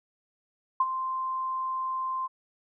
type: tone with ADSR envelope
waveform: sine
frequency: 1044 Hz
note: C6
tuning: 4 cents flat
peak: -18 dBFS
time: 0.8-2.28 s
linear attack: 5 ms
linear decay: 41 ms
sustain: -10 dB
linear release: 26 ms
effects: none